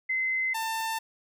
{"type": "tone pair in turn", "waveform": ["sine", "sawtooth"], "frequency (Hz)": [2056, 894.4], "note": ["C7", "A5"], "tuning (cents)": [-31, 28], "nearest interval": "octave + major second", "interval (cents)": 1441, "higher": "first", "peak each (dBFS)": -25, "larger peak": "neither", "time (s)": [[0.09, 0.54], [0.54, 0.99]], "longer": "neither", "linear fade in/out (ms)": 10, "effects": []}